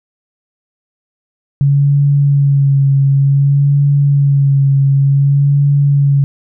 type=tone with vibrato; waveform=sine; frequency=140 Hz; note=C#3; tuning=18 cents sharp; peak=-7 dBFS; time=1.61-6.24 s; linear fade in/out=0 ms; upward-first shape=sine; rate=0.55 Hz; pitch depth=28 cents each way; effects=none